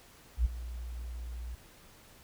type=tone with ADSR envelope; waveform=sine; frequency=59.6 Hz; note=A#1; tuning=39 cents sharp; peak=-21 dBFS; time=0.37-1.55 s; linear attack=80 ms; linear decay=18 ms; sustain=-16 dB; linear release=4 ms; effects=pink hiss -57 dBFS RMS until 2.23 s